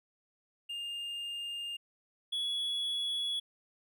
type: tone pair in turn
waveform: triangle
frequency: 2814 / 3376 Hz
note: F7 / G#7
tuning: +12 / +28 cents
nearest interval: minor third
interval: 316 cents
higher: second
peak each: -35 / -30 dBFS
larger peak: second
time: 0.69-1.77 / 2.32-3.4 s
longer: neither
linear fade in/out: 10 ms
effects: none